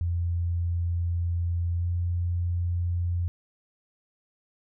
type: tone with pitch glide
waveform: sine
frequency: 86 to 87.25 Hz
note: F2 to F2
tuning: -26 to -1 cents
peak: -24 dBFS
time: 0.01-3.28 s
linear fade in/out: 0 ms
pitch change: +25 cents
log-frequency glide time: 1.78-1.85 s
effects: none